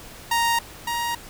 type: tone pair in turn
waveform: sawtooth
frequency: 932.3 / 942 Hz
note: A#5 / A#5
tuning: 0 / +18 cents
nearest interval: unison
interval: 18 cents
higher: second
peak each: -15 / -20 dBFS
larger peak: first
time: 0.31-0.59 / 0.87-1.15 s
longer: neither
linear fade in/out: 5 ms
effects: pink hiss -42 dBFS RMS until 1.29 s